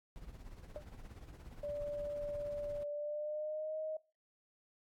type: noise with tremolo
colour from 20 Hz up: brown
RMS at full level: -48 dBFS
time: 0.16-2.83 s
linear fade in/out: 0 ms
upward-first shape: triangle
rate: 17 Hz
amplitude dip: 70%
type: tone with exponential decay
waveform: sine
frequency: 598 Hz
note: D5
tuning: 31 cents sharp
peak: -37 dBFS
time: 0.76-0.86 s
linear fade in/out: 0 ms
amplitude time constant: 20 ms
type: tone with pitch glide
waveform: sine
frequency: 584 to 625.9 Hz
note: D5 to D#5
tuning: -10 to +10 cents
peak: -37 dBFS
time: 1.63-3.97 s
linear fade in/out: 5 ms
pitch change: +120 cents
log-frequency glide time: 2.87-3.77 s
effects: noise-tail reverb RT60 0.3 s tail -21 dB re dry + AAC 64 kbps